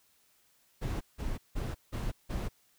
brown noise bursts, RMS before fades -34 dBFS, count 5, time 0.81-2.49 s, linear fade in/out 20 ms, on 200 ms, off 170 ms, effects white hiss -68 dBFS RMS until 2.78 s

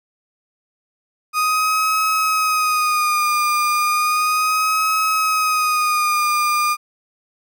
35% pulse tone with vibrato, 1241 Hz, D#6, 5 cents flat, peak -14 dBFS, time 1.33-6.77 s, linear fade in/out 50 ms, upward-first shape sine, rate 0.34 Hz, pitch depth 51 cents each way, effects none

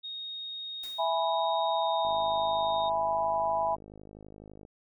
sine tone with pitch glide, 3729 to 3708 Hz, A#7 to A#7, 0 to -10 cents, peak -36 dBFS, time 0.03-2.9 s, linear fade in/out 20 ms, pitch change -10 cents, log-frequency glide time 1.72-1.88 s
white noise with exponential decay, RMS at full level -46 dBFS, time 0.83-1.23 s, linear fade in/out 5 ms, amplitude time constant 86 ms
sine chord, E major, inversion none, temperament equal, 659.3 / 830.6 / 987.8 Hz, E5 / G#5 / B5, 0 / 0 / 0 cents, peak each -30 dBFS, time 0.98-3.76 s, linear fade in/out 20 ms
click train, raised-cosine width 2 ms, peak -35 dBFS, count 136, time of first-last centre 2.05-4.651 s, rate 51.9 Hz
effects none

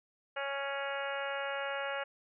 harmonic tone with a mistuned harmonic, 277.5 Hz, C#4, 2 cents sharp, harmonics 2 / 3 / 4 / 5 / 6 / 7 / 8 / 9 / 10, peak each -38 / -42 / -46 / -41 / -42 / -47 / -47 / -49 / -46 dBFS, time 0.36-2.04 s, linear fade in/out 10 ms, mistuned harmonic 10, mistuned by +47 cents, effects none

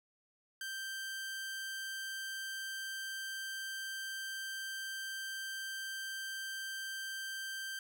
sawtooth tone, 1568 Hz, G6, in tune, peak -36 dBFS, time 0.61-7.79 s, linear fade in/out 2 ms, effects none

